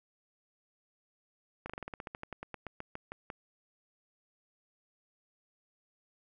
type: slowing click train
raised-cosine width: 0.5 ms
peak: -25 dBFS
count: 19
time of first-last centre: 1.66-3.302 s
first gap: 36 ms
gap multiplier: 1.1
effects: none